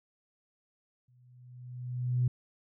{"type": "tone with exponential growth", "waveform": "sine", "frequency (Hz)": 124.3, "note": "B2", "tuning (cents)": 12, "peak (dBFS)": -22, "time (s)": [1.08, 2.28], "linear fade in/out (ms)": 5, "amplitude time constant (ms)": 260, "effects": ["tanh soft clip ceiling -18 dBFS"]}